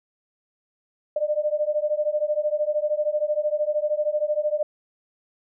sine beating tone pair, 595 / 608 Hz, D5 / D#5, +22 / -40 cents, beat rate 13 Hz, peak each -24 / -24 dBFS, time 1.16-4.63 s, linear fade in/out 5 ms, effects none

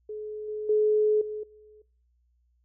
sine tone with level steps, 426 Hz, G#4, 44 cents sharp, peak -33 / -30 / -19 / -31 / -50 dBFS, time 0.09-1.82 s, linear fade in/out 5 ms, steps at 0.48 / 0.69 / 1.21 / 1.43 s, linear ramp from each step 5 ms, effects noise-tail reverb RT60 0.5 s tail -22 dB re dry + added 60 Hz sine -65 dBFS peak until 2.64 s

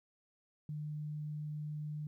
sine tone, 150.6 Hz, D3, 44 cents sharp, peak -38 dBFS, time 0.69-2.07 s, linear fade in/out 2 ms, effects 13-bit

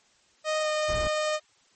sawtooth tone with pitch glide, 620 to 613.2 Hz, D#5 to D#5, -6 to -25 cents, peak -21 dBFS, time 0.44-1.4 s, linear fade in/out 50 ms, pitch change -19 cents, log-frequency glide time 0.61-0.67 s
brown noise, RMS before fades -33 dBFS, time 0.88-1.08 s, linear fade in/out 10 ms
effects white hiss -63 dBFS RMS until 1.75 s + MP3 32 kbps

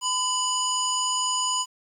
harmonic tone with a mistuned harmonic, 987.8 Hz, B5, in tune, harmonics 1 / 3 / 5 / 7 / 9, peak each -27 / -29 / -33 / -27 / -38 dBFS, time 0.01-1.66 s, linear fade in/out 50 ms, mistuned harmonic 1, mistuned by +38 cents, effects 9-bit

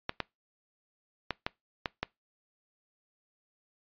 clicks, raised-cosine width 0.3 ms, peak -14 dBFS, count 6, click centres 0.094 / 0.203 / 1.307 / 1.465 / 1.858 / 2.03 s, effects noise-tail reverb RT60 0.2 s tail -23 dB re dry + resampled to 11025 Hz

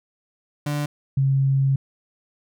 35% pulse / sine tone pair in turn, 146.83 / 135.84 Hz, D3 / C#3, 0 / -35 cents, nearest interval minor second, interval 135 cents, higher first, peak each -21 / -16 dBFS, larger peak second, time 0.66-0.86 / 1.17-1.76 s, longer second, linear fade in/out 5 ms, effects none

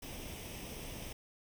pink noise with comb filter, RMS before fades -45 dBFS, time 0.02-1.13 s, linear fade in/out 5 ms, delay 0.35 ms, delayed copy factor +0.6, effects none

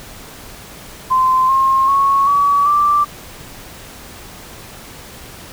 sine tone with pitch steps, 1036 / 1068.8 / 1102.7 / 1137.6 / 1173.7 Hz, C6 / C6 / C#6 / C#6 / D6, -17 / +36 / -9 / +45 / -1 cents, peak -10 dBFS, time 1.1-3.05 s, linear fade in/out 20 ms, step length 390 ms, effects pink hiss -36 dBFS RMS until 5.52 s

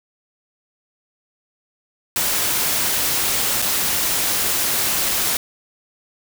white noise with dropouts, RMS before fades -20 dBFS, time 2.16-5.37 s, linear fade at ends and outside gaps 1 ms, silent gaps 3.618-3.623 s, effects none

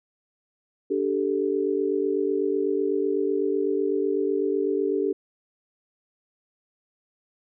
sine chord, D suspended fourth, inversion none, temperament equal with one note detuned, 291.8 / 392 / 440 Hz, D4 / G4 / A4, -11 / 0 / 0 cents, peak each -28 / -24 / -27 dBFS, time 0.9-5.13 s, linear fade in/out 10 ms, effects none

